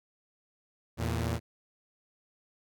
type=tone pair together; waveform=sawtooth; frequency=81.9 / 115.26 Hz; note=E2 / A#2; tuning=-11 / -19 cents; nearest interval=tritone; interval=592 cents; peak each=-28 dBFS; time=0.97-1.4 s; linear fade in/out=50 ms; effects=none